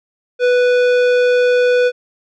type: tone with tanh clipping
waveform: sine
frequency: 493.9 Hz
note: B4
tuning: in tune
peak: -12 dBFS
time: 0.39-1.92 s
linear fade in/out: 50 ms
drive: 15 dB
effects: none